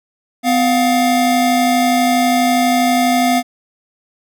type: tone pair together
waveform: square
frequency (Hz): 252.4 / 704.9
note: B3 / F5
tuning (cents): +38 / +16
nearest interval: octave + tritone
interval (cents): 1778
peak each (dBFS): -15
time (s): 0.43-3.43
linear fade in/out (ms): 50
effects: none